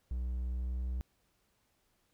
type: tone with pitch glide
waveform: triangle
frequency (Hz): 61.74 to 62.49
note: B1 to B1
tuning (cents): 0 to +21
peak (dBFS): -31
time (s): 0.11-1.01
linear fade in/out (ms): 0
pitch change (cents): +21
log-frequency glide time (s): 0.43-0.85
effects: pink hiss -75 dBFS RMS until 2.13 s